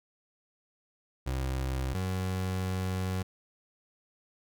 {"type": "tone pair in turn", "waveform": "30% pulse", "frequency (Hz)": [65.6, 93.25], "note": ["C2", "F#2"], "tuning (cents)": [5, 14], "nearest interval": "tritone", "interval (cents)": 609, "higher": "second", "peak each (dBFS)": -27, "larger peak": "neither", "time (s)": [[1.26, 1.94], [1.94, 3.23]], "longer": "second", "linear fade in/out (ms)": 10, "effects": []}